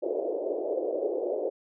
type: band-pass noise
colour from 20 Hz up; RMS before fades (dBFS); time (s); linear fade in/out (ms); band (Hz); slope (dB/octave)
white; -30; 0.02-1.5; 20; 350 to 590; 48
effects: none